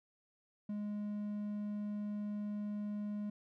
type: tone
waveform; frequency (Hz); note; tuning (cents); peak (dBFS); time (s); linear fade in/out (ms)
triangle; 207.7; G#3; 0; -35; 0.69-3.3; 5
effects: none